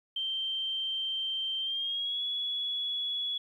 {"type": "tone with pitch glide", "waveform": "sine", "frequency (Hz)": [3136, 3381], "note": ["G7", "G#7"], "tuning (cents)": [0, 30], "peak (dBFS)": -30, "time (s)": [0.16, 3.38], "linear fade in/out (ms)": 5, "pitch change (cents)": 130, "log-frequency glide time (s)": [1.6, 2.23], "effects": ["11-bit"]}